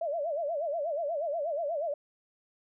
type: tone with vibrato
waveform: sine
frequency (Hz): 622.3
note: D#5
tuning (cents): 0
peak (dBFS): -29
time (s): 0.01-1.94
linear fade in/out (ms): 5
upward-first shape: sine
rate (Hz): 8.3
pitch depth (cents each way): 180
effects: none